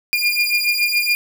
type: beating tone pair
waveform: 30% pulse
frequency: 2412 / 2419.1 Hz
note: D7 / D#7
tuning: +46 / -49 cents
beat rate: 7.1 Hz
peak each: -17 / -16 dBFS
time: 0.13-1.15 s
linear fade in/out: 0 ms
effects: none